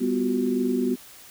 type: tone cluster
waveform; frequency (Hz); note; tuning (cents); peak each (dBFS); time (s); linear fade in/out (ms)
sine; 199.3 / 248.4 / 353.6 / 376.4; G3 / B3 / F4 / F#4; +29 / +10 / +22 / +30; -31 / -23 / -31 / -27; 0-0.96; 20
effects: white hiss -47 dBFS RMS until 1.3 s